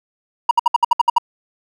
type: tone bursts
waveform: triangle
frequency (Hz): 950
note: A#5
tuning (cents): +33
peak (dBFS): -6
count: 9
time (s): 0.49-1.183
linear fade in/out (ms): 5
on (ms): 21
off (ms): 63
effects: none